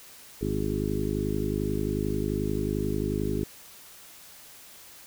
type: harmonic tone with a mistuned harmonic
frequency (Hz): 51.3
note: G#1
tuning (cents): -21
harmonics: 1 / 2 / 3 / 4 / 5 / 6 / 7 / 8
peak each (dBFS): -34 / -34 / -34 / -34 / -34 / -34 / -34 / -34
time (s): 0.41-3.44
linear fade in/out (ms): 5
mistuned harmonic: 8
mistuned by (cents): +18
effects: white hiss -49 dBFS RMS until 5.06 s